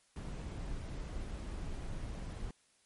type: noise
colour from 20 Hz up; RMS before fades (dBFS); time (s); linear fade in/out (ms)
brown; -41; 0.16-2.51; 2
effects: white hiss -70 dBFS RMS until 2.85 s + MP3 48 kbps